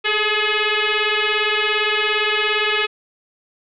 sine tone with frequency modulation, 415.3 Hz, G#4, in tune, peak -16 dBFS, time 0.04-2.87 s, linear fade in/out 20 ms, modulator 424 Hz, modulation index 7.1, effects none

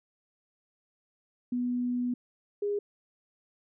sine tone pair in turn, 245.9 / 409.2 Hz, B3 / G#4, -7 / -26 cents, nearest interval major sixth, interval 881 cents, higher second, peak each -27 dBFS, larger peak neither, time 1.52-2.14 / 2.62-2.79 s, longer first, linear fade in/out 5 ms, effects none

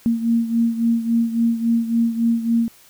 sine beating tone pair, 230.3 / 233.9 Hz, A#3 / A#3, -21 / +6 cents, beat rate 3.6 Hz, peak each -17 / -22 dBFS, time 0.06-2.68 s, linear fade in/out 0 ms, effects white hiss -50 dBFS RMS until 2.89 s

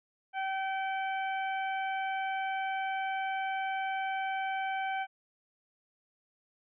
harmonic tone, 770 Hz, G5, 31 cents flat, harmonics 1 / 2 / 3 / 4, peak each -32 / -38 / -41 / -48 dBFS, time 0.33-5.07 s, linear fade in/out 50 ms, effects none

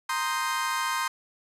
35% pulse chord, C minor seventh, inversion third, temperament equal, 932.3 / 1046.5 / 1244.5 / 1568 Hz, Bb5 / C6 / Eb6 / G6, 0 / 0 / 0 / 0 cents, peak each -31 / -28 / -32 / -31 dBFS, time 0.09-1.08 s, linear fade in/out 5 ms, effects resampled to 32000 Hz

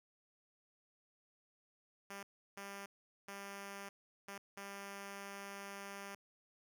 5% pulse tone bursts at uneven times, 198.7 Hz, G3, 24 cents sharp, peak -35 dBFS, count 5, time 2.1-2.23 / 2.57-2.86 / 3.28-3.89 / 4.28-4.38 / 4.57-6.15 s, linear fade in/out 5 ms, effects none

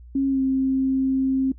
sine tone with pitch glide, 272.3 to 265.3 Hz, C#4 to C4, -31 to +24 cents, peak -18 dBFS, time 0.15-1.52 s, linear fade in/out 5 ms, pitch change -45 cents, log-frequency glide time 0.28-0.41 s, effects noise-tail reverb RT60 0.1 s tail -19 dB re dry + added 60 Hz sine -41 dBFS peak until 1.58 s

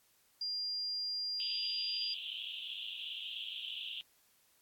sine tone, 4800 Hz, D8, 37 cents sharp, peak -35 dBFS, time 0.41-2.14 s, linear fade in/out 5 ms
pink band-pass noise, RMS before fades -43 dBFS, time 1.4-4.01 s, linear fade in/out 0 ms, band 2800 to 3500 Hz, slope 96 dB/octave
effects white hiss -70 dBFS RMS until 4.61 s + AAC 64 kbps

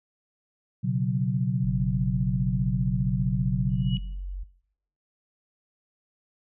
sine chord, B suspended second, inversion none, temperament equal, 123.47 / 138.59 / 185 Hz, B2 / C#3 / F#3, 0 / 0 / 0 cents, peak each -27 dBFS, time 0.83-3.99 s, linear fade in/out 20 ms
sine tone, 46.25 Hz, F#1, in tune, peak -30 dBFS, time 1.63-4.44 s, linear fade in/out 10 ms
sine tone with exponential growth, 2918 Hz, F#7, 25 cents flat, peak -32 dBFS, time 3.69-3.97 s, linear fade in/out 1 ms, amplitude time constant 59 ms
effects noise-tail reverb RT60 0.7 s tail -19 dB re dry

